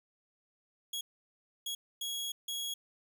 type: tone bursts at uneven times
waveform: sawtooth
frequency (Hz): 3322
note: G#7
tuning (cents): 0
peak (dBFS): -32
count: 4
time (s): 0.93-1.01 / 1.66-1.75 / 2.01-2.32 / 2.48-2.74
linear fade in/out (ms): 5
effects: none